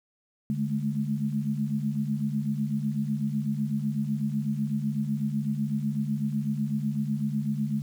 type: tone cluster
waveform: sine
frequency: 145.5 / 209.3 / 217.3 Hz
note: D3 / G#3 / A3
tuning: -16 / +14 / -21 cents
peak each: -30 dBFS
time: 0.5-7.82 s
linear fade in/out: 0 ms
effects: 9-bit